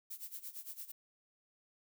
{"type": "noise with tremolo", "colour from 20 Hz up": "violet", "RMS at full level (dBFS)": -44, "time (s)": [0.1, 0.92], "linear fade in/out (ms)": 10, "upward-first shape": "sine", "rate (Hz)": 8.8, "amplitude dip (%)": 85, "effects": []}